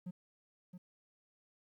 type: tone with echo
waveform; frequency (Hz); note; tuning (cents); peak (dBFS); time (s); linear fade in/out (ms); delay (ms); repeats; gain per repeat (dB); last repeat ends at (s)
triangle; 180; F#3; -47; -37; 0.06-0.11; 10; 670; 1; -8; 0.78
effects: tanh soft clip ceiling -33 dBFS + 13-bit